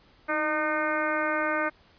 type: harmonic tone with a mistuned harmonic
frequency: 305.2 Hz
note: D#4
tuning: 33 cents flat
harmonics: 1 / 2 / 3 / 4 / 5 / 6 / 7 / 8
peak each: -33 / -30 / -35 / -31 / -30 / -37 / -35 / -42 dBFS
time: 0.28-1.7 s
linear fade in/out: 20 ms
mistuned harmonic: 1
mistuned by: +53 cents
effects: pink hiss -59 dBFS RMS until 1.98 s + resampled to 11025 Hz